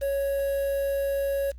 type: tone with quantisation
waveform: triangle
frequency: 554.4 Hz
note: C#5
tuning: in tune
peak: -22 dBFS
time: 0.01-1.52 s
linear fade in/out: 20 ms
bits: 7
effects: added 60 Hz sine -40 dBFS peak until 1.58 s + Opus 32 kbps